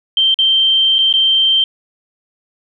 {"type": "tone with dropouts", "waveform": "sine", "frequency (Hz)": 3136, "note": "G7", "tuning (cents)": 0, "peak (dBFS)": -9, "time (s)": [0.17, 1.64], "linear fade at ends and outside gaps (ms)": 2, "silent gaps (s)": [[0.343, 0.388], [0.984, 0.988], [1.127, 1.138]], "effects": []}